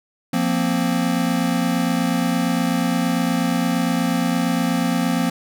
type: chord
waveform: square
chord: F suspended fourth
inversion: none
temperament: equal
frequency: 174.61 / 233.1 / 261.6 Hz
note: F3 / Bb3 / C4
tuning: 0 / 0 / 0 cents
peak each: -23 dBFS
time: 0.33-5.3 s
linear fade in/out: 5 ms
effects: none